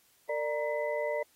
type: tone cluster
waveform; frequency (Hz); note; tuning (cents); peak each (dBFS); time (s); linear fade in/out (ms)
sine; 457.4 / 593 / 941 / 2012; A#4 / D5 / A#5 / B6; -33 / +17 / +16 / +32; -36 / -31 / -39 / -39; 0.29-1.23; 5
effects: white hiss -66 dBFS RMS until 1.35 s + AAC 48 kbps